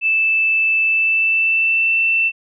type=tone with pitch glide; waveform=sine; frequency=2637 to 2674 Hz; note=E7 to E7; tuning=0 to +24 cents; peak=-13 dBFS; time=0.01-2.32 s; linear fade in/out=50 ms; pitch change=+24 cents; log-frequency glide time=0.84-1.98 s; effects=none